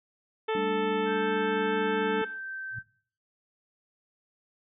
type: harmonic tone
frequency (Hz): 440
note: A4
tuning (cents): 0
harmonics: 1 / 2 / 3 / 4 / 5 / 6 / 7 / 8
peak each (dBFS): -27 / -33 / -37 / -39 / -41 / -43 / -44 / -45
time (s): 0.48-2.25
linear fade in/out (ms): 10
type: chord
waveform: sine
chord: G suspended second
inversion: none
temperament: just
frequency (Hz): 196 / 220.5 / 294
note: G3 / A3 / D4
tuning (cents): 0 / +4 / +2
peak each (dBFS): -35 / -39 / -34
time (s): 0.55-2.22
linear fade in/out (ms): 2
type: tone with pitch glide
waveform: sine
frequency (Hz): 1568 to 1550.9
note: G6 to G6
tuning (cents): 0 to -19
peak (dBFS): -35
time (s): 1.05-2.83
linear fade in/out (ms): 50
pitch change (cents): -19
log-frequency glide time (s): 2.02-2.68
type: tone with exponential growth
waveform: sine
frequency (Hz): 116.54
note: A#2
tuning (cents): 0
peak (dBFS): -34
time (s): 2.7-2.79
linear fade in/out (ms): 5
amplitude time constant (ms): 19
effects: noise-tail reverb RT60 0.5 s tail -19 dB re dry